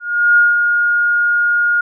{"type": "tone with ADSR envelope", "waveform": "sine", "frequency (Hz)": 1427, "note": "F6", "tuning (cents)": 37, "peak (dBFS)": -6, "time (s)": [0, 1.81], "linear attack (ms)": 370, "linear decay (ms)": 180, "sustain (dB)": -5, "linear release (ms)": 5, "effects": []}